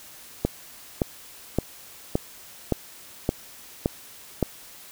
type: click train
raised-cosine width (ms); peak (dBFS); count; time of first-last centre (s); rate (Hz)
2; -7; 8; 0.45-4.427; 1.76
effects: white hiss -46 dBFS RMS until 4.91 s